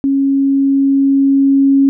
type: tone with level ramp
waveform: sine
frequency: 274.4 Hz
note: C#4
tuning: 17 cents flat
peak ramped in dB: -10 to -6 dBFS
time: 0.04-1.89 s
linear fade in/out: 0 ms
effects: none